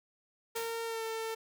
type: tone with pitch glide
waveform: sawtooth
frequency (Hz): 458.4 to 447.9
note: A#4 to A4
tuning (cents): -29 to +31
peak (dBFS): -31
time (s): 0.55-1.35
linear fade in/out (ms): 10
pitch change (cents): -40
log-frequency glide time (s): 0.85-1.03
type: noise with exponential decay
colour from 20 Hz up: white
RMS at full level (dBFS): -40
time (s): 0.56-0.97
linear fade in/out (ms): 1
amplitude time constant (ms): 88
effects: none

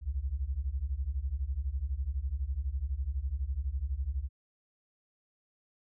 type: beating tone pair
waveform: sine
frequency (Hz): 60.7 / 72.7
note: B1 / D2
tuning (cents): -29 / -17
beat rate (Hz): 12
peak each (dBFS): -34 / -33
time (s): 0.01-4.29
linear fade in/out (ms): 50
effects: none

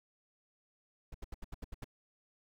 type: noise bursts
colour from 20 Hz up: brown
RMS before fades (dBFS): -42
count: 8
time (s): 1.12-1.844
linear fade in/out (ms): 5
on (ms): 24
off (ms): 76
effects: none

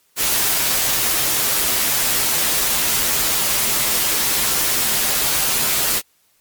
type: noise with comb filter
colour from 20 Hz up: white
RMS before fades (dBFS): -18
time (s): 0.16-6.02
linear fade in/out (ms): 50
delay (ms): 11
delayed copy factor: -0.55
effects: white hiss -60 dBFS RMS until 6.4 s + MP3 96 kbps

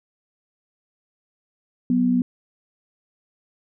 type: tone pair together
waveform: sine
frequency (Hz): 185 / 246.9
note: F#3 / B3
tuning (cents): 0 / 0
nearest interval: perfect fourth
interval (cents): 500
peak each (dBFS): -23 / -17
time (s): 1.9-2.22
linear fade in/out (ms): 2
effects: none

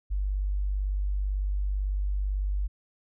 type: tone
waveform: sine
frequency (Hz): 49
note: G1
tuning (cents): 0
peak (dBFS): -25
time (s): 0.1-2.68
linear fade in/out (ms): 20
effects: none

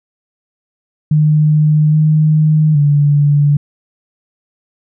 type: tone with pitch steps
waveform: sine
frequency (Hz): 152.4 / 154.5 / 145.2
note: D#3 / D#3 / D3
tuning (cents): -36 / -12 / -19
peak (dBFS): -7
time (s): 1.11-3.57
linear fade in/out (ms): 5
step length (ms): 820
effects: none

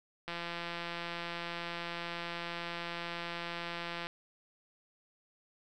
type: click train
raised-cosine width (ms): 0.3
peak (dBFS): -23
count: 649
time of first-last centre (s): 0.28-4.069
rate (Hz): 171
effects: none

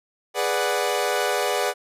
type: chord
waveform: sawtooth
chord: G# half-diminished seventh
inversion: none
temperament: equal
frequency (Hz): 415.3 / 493.9 / 587.3 / 740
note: G#4 / B4 / D5 / F#5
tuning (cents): 0 / 0 / 0 / 0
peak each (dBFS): -23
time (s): 0.34-1.74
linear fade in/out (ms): 50
effects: resampled to 32000 Hz

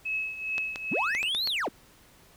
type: tone with tremolo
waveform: sine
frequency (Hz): 2579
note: E7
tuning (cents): -39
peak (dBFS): -26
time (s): 0.05-1.29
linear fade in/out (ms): 10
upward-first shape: triangle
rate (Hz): 2.4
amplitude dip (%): 75
type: clicks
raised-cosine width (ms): 0.2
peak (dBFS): -17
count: 6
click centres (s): 0.581 / 0.759 / 1.15 / 1.23 / 1.349 / 1.474
type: linear two-way sweep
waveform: triangle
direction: up then down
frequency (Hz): 123.47 to 4435 to 123.47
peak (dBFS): -25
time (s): 0.91-1.69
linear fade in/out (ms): 10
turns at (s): 1.47
effects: pink hiss -57 dBFS RMS until 2.36 s

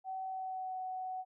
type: tone with pitch glide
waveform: sine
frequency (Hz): 759 to 746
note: F#5 to F#5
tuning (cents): +44 to +14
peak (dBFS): -37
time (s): 0.04-1.25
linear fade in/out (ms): 50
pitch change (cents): -30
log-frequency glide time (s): 0.26-0.79
effects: none

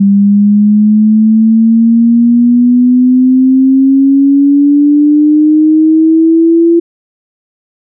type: exponential sweep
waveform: sine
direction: up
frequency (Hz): 197.7 to 339.6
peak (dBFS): -3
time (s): 0-6.8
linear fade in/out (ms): 10
effects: none

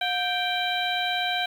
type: harmonic tone with a mistuned harmonic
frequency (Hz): 784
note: G5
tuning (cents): 0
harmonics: 1 / 2 / 3 / 4 / 5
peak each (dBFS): -28 / -30 / -32 / -31 / -31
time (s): 0.01-1.46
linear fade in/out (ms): 5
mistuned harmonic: 1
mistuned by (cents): -150
effects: 8-bit

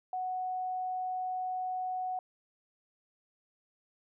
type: tone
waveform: sine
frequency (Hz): 740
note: F#5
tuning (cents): 0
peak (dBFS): -32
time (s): 0.13-2.19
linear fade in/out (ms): 2
effects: none

